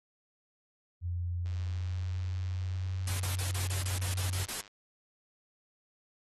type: tone with pitch glide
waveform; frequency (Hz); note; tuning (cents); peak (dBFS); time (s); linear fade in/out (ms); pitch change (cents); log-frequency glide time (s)
sine; 87.31 to 92.29; F2 to F#2; 0 to -4; -31; 1.01-4.47; 50; +96; 1.39-3.25
type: click train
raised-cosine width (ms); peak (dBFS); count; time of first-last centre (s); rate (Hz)
0.2; -36; 326; 1.46-4.678; 101
type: noise bursts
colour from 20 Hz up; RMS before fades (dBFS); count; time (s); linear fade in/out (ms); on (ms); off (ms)
white; -37; 10; 3.07-4.613; 5; 130; 27
effects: AAC 32 kbps